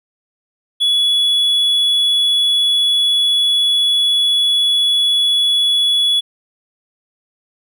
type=tone; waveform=triangle; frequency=3394 Hz; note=G#7; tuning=37 cents sharp; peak=-10 dBFS; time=0.8-6.21 s; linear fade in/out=20 ms; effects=none